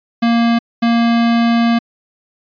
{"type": "tone bursts at uneven times", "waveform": "square", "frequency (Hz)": 233.1, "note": "A#3", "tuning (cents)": 0, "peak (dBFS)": -11, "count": 2, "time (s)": [[0.22, 0.59], [0.82, 1.79]], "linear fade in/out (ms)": 10, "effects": ["resampled to 11025 Hz"]}